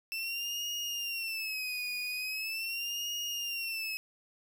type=tone with vibrato; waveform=30% pulse; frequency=2655 Hz; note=E7; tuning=12 cents sharp; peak=-31 dBFS; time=0.12-3.97 s; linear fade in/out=0 ms; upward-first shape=sine; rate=0.41 Hz; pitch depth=130 cents each way; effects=10-bit